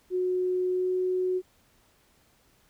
sine tone with pitch glide, 365.7 to 368 Hz, F#4 to F#4, -20 to -9 cents, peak -24 dBFS, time 0.1-1.42 s, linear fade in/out 50 ms, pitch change +11 cents, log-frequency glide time 0.71-0.9 s, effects pink hiss -64 dBFS RMS until 2.69 s

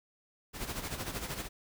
pink noise with tremolo, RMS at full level -36 dBFS, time 0.53-1.49 s, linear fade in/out 50 ms, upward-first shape sine, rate 13 Hz, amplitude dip 65%, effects none

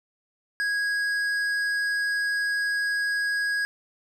sine tone with tanh clipping, 1652 Hz, G#6, 10 cents flat, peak -25 dBFS, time 0.6-3.65 s, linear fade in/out 0 ms, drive 10 dB, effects none

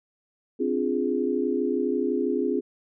sine chord, D half-diminished seventh, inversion third, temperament equal, 261.6 / 293.7 / 349.2 / 415.3 Hz, C4 / D4 / F4 / Ab4, 0 / 0 / 0 / 0 cents, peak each -27 / -31 / -28 / -27 dBFS, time 0.59-2.61 s, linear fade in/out 20 ms, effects none

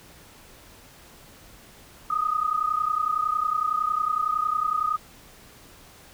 sine tone pair together, 1228 / 1258.9 Hz, D#6 / D#6, -23 / +20 cents, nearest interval unison, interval 43 cents, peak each -25 dBFS, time 2.1-4.97 s, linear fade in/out 5 ms, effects pink hiss -50 dBFS RMS until 6.13 s

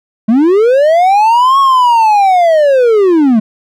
triangle linear two-way sweep, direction up then down, 207.7 to 1108.7 to 207.7 Hz, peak -3 dBFS, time 0.28-3.4 s, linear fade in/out 10 ms, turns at 1.59 s, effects none

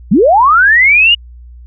sine linear sweep, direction up, 155.56 to 2915 Hz, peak -4 dBFS, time 0.11-1.15 s, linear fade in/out 10 ms, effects added 60 Hz sine -31 dBFS peak until 1.66 s

